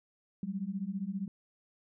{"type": "beating tone pair", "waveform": "sine", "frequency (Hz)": [186.2, 201.2], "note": ["F#3", "G3"], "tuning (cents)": [11, 45], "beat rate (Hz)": 15, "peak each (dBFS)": [-37, -36], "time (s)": [0.43, 1.28], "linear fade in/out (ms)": 2, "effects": []}